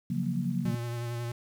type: chord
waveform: sine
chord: Gb major seventh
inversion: second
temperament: equal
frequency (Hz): 138.59 / 174.61 / 185 / 233.1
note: Db3 / F3 / Gb3 / Bb3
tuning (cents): 0 / 0 / 0 / 0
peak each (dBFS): -33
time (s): 0.1-0.75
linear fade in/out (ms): 5
type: tone with vibrato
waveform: square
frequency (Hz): 118.8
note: A#2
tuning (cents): +33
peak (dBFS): -33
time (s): 0.65-1.32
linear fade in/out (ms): 5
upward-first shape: sine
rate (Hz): 11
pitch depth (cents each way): 23
effects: 9-bit